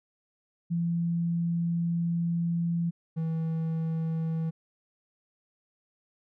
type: tone pair in turn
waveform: sine / triangle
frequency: 169.6 / 161.99 Hz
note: E3 / E3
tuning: +50 / -30 cents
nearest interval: minor second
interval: 80 cents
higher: first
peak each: -25 dBFS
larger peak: neither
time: 0.7-2.91 / 3.16-4.51 s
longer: first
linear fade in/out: 20 ms
effects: none